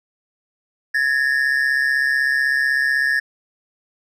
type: tone pair together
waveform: triangle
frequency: 1678 / 1814 Hz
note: G#6 / A#6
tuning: +17 / -48 cents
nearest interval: minor second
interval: 135 cents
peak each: -17 dBFS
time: 0.94-3.2 s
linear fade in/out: 10 ms
effects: none